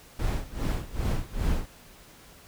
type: noise with tremolo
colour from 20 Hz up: brown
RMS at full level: -25 dBFS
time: 0.19-1.66 s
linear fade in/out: 5 ms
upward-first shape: sine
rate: 2.5 Hz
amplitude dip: 90%
effects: pink hiss -52 dBFS RMS until 2.47 s